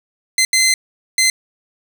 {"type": "tone bursts at uneven times", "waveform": "15% pulse", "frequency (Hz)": 2064, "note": "C7", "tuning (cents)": -24, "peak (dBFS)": -5, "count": 3, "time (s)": [[0.38, 0.45], [0.53, 0.74], [1.18, 1.3]], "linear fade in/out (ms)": 2, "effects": []}